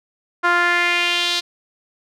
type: tone with band-pass filter sweep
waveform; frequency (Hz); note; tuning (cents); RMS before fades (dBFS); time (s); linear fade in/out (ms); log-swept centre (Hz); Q
sawtooth; 349.2; F4; 0; -18; 0.43-1.41; 20; 1300 to 4100; 2.8
effects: none